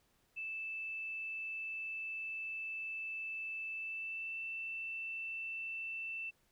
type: tone with pitch glide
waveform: sine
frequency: 2637 to 2666 Hz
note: E7 to E7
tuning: 0 to +19 cents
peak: -39 dBFS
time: 0.36-6.31 s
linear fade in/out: 20 ms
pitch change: +19 cents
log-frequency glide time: 3.73-4.4 s
effects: pink hiss -74 dBFS RMS until 6.51 s